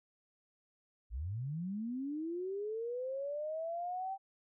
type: linear sweep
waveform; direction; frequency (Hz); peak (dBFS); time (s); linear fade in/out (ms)
sine; up; 49.46 to 784; -36; 1.1-4.18; 50
effects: none